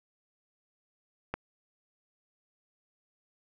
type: click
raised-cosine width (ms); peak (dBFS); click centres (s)
0.5; -17; 1.34
effects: none